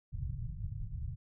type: low-pass noise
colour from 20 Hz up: white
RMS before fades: -39 dBFS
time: 0.12-1.16 s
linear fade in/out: 10 ms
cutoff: 140 Hz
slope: 48 dB/octave
effects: none